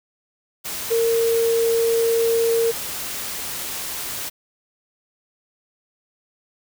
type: tone in noise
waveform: sine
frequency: 459.4 Hz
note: A#4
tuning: 25 cents flat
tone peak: -16 dBFS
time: 0.9-2.72 s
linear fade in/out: 20 ms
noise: white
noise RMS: -29 dBFS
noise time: 0.64-4.3 s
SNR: +10 dB
effects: none